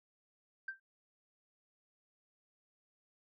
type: tone with exponential decay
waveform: sine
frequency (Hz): 1568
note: G6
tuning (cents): 0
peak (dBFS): -34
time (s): 0.68-0.8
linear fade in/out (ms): 5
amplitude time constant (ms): 25
effects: tanh soft clip ceiling -32 dBFS